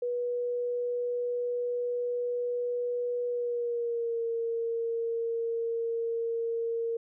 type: tone with pitch glide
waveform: sine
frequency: 486.4 to 461 Hz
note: B4 to A#4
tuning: -26 to -19 cents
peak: -28 dBFS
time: 0.02-6.97 s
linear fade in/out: 5 ms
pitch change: -93 cents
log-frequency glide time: 3.27-4.23 s
effects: none